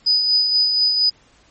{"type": "tone with tremolo", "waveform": "sine", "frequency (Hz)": 4978, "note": "D#8", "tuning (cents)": 0, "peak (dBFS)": -12, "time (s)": [0.06, 1.1], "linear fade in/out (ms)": 10, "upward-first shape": "sine", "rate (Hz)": 4.2, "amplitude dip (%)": 40, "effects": ["pink hiss -54 dBFS RMS until 1.5 s", "MP3 32 kbps"]}